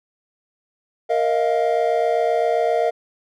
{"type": "chord", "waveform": "triangle", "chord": "Bb suspended fourth", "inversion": "none", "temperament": "equal with one note detuned", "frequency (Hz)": [466.2, 630.9, 698.5], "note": ["Bb4", "Eb5", "F5"], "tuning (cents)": [0, 24, 0], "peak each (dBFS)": -19, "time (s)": [1.09, 2.91], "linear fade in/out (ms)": 20, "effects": []}